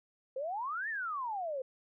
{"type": "exponential two-way sweep", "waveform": "sine", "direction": "up then down", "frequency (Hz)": [505, 1864.7, 505], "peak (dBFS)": -34, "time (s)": [0.36, 1.62], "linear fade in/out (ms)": 5, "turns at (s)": 0.89, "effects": []}